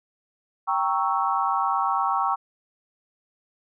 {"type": "chord", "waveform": "sine", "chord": "G diminished seventh", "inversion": "none", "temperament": "equal", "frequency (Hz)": [784, 932.3, 1108.7, 1318.5], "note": ["G5", "Bb5", "Db6", "Fb6"], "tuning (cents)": [0, 0, 0, 0], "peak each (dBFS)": [-26, -27, -25, -28], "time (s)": [0.67, 2.36], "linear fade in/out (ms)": 20, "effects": []}